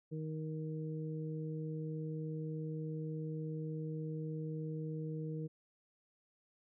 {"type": "harmonic tone", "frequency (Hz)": 156.6, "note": "D#3", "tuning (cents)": 11, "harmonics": [1, 2, 3], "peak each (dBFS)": [-39, -46, -46], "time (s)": [0.11, 5.48], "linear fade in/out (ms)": 20, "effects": []}